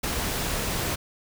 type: noise with ADSR envelope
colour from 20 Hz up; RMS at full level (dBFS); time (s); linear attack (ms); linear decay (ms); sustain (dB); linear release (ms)
pink; -25; 0.03-0.96; 11; 8; -3; 14
effects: none